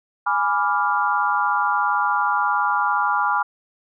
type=chord; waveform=sine; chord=G# diminished seventh; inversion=none; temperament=equal; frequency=830.6 / 987.8 / 1174.7 / 1396.9 Hz; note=G#5 / B5 / D6 / F6; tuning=0 / 0 / 0 / 0 cents; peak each=-23 dBFS; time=0.26-3.43 s; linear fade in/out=10 ms; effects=none

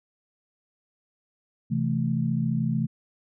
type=chord; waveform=sine; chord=A minor; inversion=first; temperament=equal; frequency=130.81 / 164.81 / 220 Hz; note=C3 / E3 / A3; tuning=0 / 0 / 0 cents; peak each=-27 dBFS; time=1.7-2.87 s; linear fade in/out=20 ms; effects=none

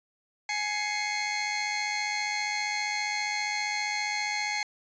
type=tone cluster; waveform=sawtooth; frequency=837 / 2095 / 2190 Hz; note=G#5 / C7 / C#7; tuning=+13 / +2 / -22 cents; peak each=-29 dBFS; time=0.49-4.63 s; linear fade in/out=2 ms; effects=resampled to 16000 Hz

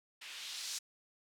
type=noise with low-pass filter sweep; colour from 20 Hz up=violet; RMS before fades=-44 dBFS; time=0.21-0.79 s; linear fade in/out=10 ms; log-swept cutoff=2400 to 5600 Hz; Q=1.5; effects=none

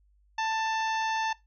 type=harmonic tone; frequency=886 Hz; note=A5; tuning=12 cents sharp; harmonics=1 / 2 / 3 / 4 / 5 / 6 / 7; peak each=-28 / -34 / -38 / -41 / -45 / -46 / -46 dBFS; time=0.38-1.33 s; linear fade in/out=5 ms; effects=noise-tail reverb RT60 0.2 s tail -19 dB re dry + added 50 Hz sine -61 dBFS peak until 1.46 s

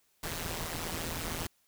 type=noise with amplitude modulation; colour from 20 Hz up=pink; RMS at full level=-33 dBFS; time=0.23-1.47 s; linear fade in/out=5 ms; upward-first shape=sine; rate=164 Hz; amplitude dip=85%; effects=white hiss -71 dBFS RMS until 1.67 s

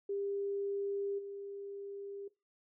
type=tone with level steps; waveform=sine; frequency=399.6 Hz; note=G4; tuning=33 cents sharp; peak=-34 / -42 dBFS; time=0.09-2.28 s; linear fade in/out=5 ms; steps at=1.18 s; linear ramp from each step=10 ms; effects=noise-tail reverb RT60 0.2 s tail -17 dB re dry

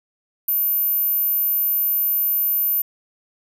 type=tone; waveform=sine; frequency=13540 Hz; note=G#9; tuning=32 cents sharp; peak=-17 dBFS; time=0.48-2.82 s; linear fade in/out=5 ms; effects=none

